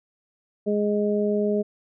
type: harmonic tone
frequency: 207.7 Hz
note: G#3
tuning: in tune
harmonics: 1 / 2 / 3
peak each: -24 / -23 / -28 dBFS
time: 0.66-1.63 s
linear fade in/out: 20 ms
effects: none